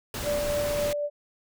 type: noise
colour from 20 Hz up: pink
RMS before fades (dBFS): -33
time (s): 0.14-0.93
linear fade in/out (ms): 2
type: tone with tremolo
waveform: sine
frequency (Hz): 585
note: D5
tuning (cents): -7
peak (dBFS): -24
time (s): 0.23-1.1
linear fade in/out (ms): 50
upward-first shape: sine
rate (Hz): 3.7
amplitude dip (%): 25
effects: none